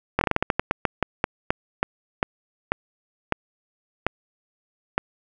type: slowing click train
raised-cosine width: 0.5 ms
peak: -4 dBFS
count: 20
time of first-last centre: 0.19-4.98 s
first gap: 22 ms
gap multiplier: 1.23
effects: none